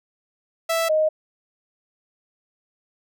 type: tone pair in turn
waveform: sawtooth / sine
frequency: 659.3 / 622.3 Hz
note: E5 / D#5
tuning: 0 / 0 cents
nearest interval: minor second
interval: 100 cents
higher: first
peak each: -16 dBFS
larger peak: neither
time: 0.69-0.89 / 0.89-1.09 s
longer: neither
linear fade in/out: 10 ms
effects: none